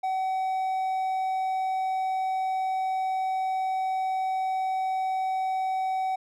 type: tone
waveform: triangle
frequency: 757 Hz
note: F#5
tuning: 39 cents sharp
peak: -23 dBFS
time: 0.03-6.16 s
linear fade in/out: 10 ms
effects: none